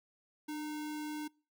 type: tone with sample-and-hold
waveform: sine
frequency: 300.7 Hz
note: D4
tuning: 41 cents sharp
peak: -37 dBFS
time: 0.48-1.28 s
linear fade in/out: 10 ms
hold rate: 1225 Hz
effects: noise-tail reverb RT60 0.4 s tail -26 dB re dry